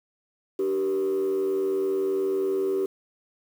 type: tone with frequency modulation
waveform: sine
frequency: 386.5 Hz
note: G4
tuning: 24 cents flat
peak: -21 dBFS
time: 0.59-2.86 s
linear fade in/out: 5 ms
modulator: 88.4 Hz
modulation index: 0.55
effects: tanh soft clip ceiling -19 dBFS + 8-bit